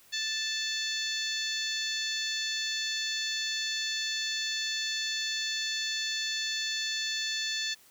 harmonic tone, 880 Hz, A5, in tune, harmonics 2 / 3 / 4 / 5 / 6 / 7 / 8, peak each -36 / -40 / -35 / -35 / -44 / -41 / -43 dBFS, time 0.12-7.75 s, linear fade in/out 20 ms, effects white hiss -59 dBFS RMS until 7.9 s

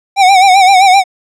square tone with vibrato, 763 Hz, G5, 47 cents flat, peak -4 dBFS, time 0.16-1.04 s, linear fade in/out 50 ms, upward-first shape sine, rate 7.7 Hz, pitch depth 82 cents each way, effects low-pass 7000 Hz 12 dB/octave

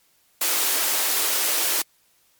white high-pass noise, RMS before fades -22 dBFS, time 0.41-1.82 s, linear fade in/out 5 ms, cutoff 280 Hz, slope 48 dB/octave, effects white hiss -62 dBFS RMS until 2.39 s + MP3 96 kbps

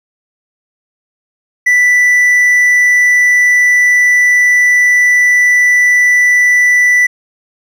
triangle tone, 1975.5 Hz, B6, in tune, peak -4 dBFS, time 1.66-7.07 s, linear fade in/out 10 ms, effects none

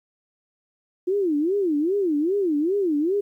sine tone with vibrato, 344.2 Hz, F4, 25 cents flat, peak -19 dBFS, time 1.07-3.21 s, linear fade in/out 10 ms, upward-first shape sine, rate 2.5 Hz, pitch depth 300 cents each way, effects 10-bit

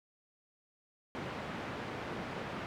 pink band-pass noise, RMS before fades -41 dBFS, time 1.15-2.66 s, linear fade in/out 0 ms, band 130 to 2200 Hz, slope 12 dB/octave, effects none

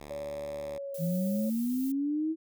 5% pulse tone, 73.42 Hz, D2, in tune, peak -32 dBFS, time 0-0.78 s, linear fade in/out 5 ms
sine tone with pitch glide, 569 to 550.6 Hz, C#5 to C#5, +45 to -12 cents, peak -35 dBFS, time 0.1-1.5 s, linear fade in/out 10 ms, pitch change -57 cents, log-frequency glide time 0.54-1 s
violet noise, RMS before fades -45 dBFS, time 0.94-1.92 s, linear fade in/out 5 ms
sine linear sweep, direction up, 160.9 to 324.7 Hz, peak -27 dBFS, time 0.98-2.36 s, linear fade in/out 50 ms
effects none

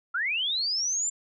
sine linear sweep, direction up, 1318.5 to 7350 Hz, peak -25 dBFS, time 0.14-1.1 s, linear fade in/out 10 ms, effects none

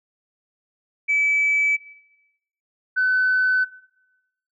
sine tone pair in turn, 2300 / 1510.5 Hz, D7 / F#6, -37 / +35 cents, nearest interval perfect fifth, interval 728 cents, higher first, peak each -16 dBFS, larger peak neither, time 1.08-1.77 / 2.96-3.65 s, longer neither, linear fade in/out 20 ms, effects noise-tail reverb RT60 0.9 s tail -18 dB re dry + tanh soft clip ceiling -12 dBFS

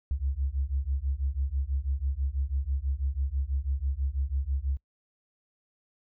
sine beating tone pair, 65.41 / 71.51 Hz, C2 / D2, 0 / -46 cents, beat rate 6.1 Hz, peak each -29 dBFS, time 0.11-4.77 s, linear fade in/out 0 ms, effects noise-tail reverb RT60 0.1 s tail -25 dB re dry + tanh soft clip ceiling -19 dBFS

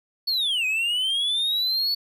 triangle linear two-way sweep, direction down then up, 4466 to 2489 to 4466 Hz, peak -20 dBFS, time 0.27-1.95 s, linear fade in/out 10 ms, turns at 0.66 s, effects none

